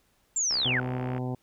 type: linear sweep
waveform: sine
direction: down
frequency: 7459 to 1372 Hz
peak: -24 dBFS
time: 0.36-0.8 s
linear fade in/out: 5 ms
type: click train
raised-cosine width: 0.5 ms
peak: -24 dBFS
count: 45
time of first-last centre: 0.51-1.18 s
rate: 65.7 Hz
type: harmonic tone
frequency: 126.4 Hz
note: B2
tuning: 41 cents sharp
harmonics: 1 / 2 / 3 / 4 / 5 / 6 / 7 / 8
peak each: -31 / -34 / -39 / -42 / -45 / -42 / -46 / -53 dBFS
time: 0.65-1.35 s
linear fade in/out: 5 ms
effects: pink hiss -68 dBFS RMS until 1.42 s

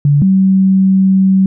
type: tone pair in turn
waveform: sine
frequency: 144 / 191 Hz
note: D3 / G3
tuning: -34 / -45 cents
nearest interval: perfect fourth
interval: 489 cents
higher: second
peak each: -6 / -6 dBFS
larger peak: neither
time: 0.05-0.22 / 0.22-1.46 s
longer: second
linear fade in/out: 2 ms
effects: none

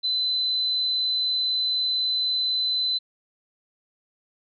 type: tone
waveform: sine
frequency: 4029 Hz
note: B7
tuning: 34 cents sharp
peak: -21 dBFS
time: 0.03-2.99 s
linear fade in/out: 20 ms
effects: MP3 48 kbps

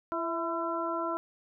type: harmonic tone with a mistuned harmonic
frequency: 336.5 Hz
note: E4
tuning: 36 cents sharp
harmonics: 1 / 2 / 3 / 4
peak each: -35 / -35 / -35 / -35 dBFS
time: 0.12-1.17 s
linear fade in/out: 0 ms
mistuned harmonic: 2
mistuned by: -38 cents
effects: none

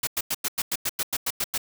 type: noise bursts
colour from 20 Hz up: white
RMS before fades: -26 dBFS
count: 12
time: 0.03-1.579 s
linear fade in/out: 5 ms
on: 42 ms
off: 95 ms
effects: none

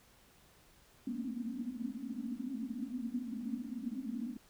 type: band-pass noise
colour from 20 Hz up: white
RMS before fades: -40 dBFS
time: 1.07-4.37 s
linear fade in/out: 5 ms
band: 220 to 270 Hz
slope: 96 dB/octave
effects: pink hiss -64 dBFS RMS until 4.49 s

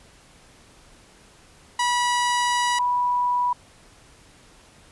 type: tone pair in turn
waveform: sawtooth / sine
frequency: 973 / 980.9 Hz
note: B5 / B5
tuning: -26 / -12 cents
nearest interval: unison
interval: 14 cents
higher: second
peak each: -16 / -19 dBFS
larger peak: first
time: 1.79-2.79 / 2.79-3.53 s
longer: first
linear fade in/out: 5 ms
effects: pink hiss -52 dBFS RMS until 4.91 s + resampled to 24000 Hz

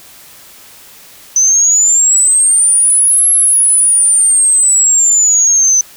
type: exponential two-way sweep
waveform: sine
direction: up then down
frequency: 6060 to 11180 to 6060 Hz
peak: -6 dBFS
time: 1.36-5.81 s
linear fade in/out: 2 ms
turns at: 3.29 s
effects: white hiss -38 dBFS RMS until 5.96 s

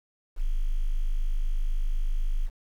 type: tone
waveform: sine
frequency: 26.04 Hz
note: G#0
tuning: 6 cents sharp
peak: -22 dBFS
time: 0.36-2.5 s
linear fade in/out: 50 ms
effects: 9-bit

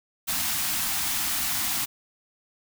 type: band-stop noise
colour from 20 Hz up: white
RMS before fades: -27 dBFS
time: 0.27-1.86 s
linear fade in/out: 20 ms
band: 330 to 660 Hz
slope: 96 dB/octave
effects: none

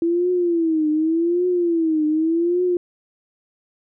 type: tone with vibrato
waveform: sine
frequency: 332.1 Hz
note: E4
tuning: 13 cents sharp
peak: -16 dBFS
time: 0.02-2.77 s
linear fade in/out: 2 ms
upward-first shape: triangle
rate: 0.86 Hz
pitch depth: 160 cents each way
effects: none

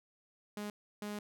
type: tone bursts at uneven times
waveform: sawtooth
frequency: 207.7 Hz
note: G#3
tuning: in tune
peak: -35 dBFS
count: 2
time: 0.57-0.7 / 1.02-1.19 s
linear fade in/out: 2 ms
effects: none

